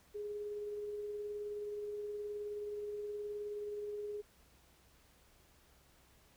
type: tone with tremolo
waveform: sine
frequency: 415.3 Hz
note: G#4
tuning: in tune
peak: -38 dBFS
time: 0.14-4.22 s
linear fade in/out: 20 ms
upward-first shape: sine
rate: 19 Hz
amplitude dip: 25%
effects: added 64 Hz sine -70 dBFS peak until 6.36 s + pink hiss -67 dBFS RMS until 6.36 s